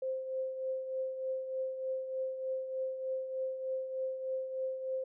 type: tone with tremolo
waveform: sine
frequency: 523.3 Hz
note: C5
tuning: in tune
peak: -31 dBFS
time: 0.02-5.04 s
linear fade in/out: 5 ms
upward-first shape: triangle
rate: 3.3 Hz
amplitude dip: 60%
effects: none